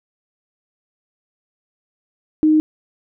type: tone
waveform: sine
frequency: 309.5 Hz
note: D#4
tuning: 9 cents flat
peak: -10 dBFS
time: 2.43-2.6 s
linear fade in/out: 0 ms
effects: none